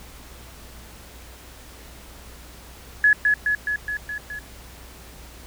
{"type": "tone with echo", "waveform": "sine", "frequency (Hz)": 1696, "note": "G#6", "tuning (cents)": 36, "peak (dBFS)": -12, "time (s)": [3.04, 3.13], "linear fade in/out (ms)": 2, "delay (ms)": 210, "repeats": 6, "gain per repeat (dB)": -3, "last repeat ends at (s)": 4.39, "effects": ["added 60 Hz sine -45 dBFS peak until 5.46 s", "pink hiss -45 dBFS RMS until 5.46 s"]}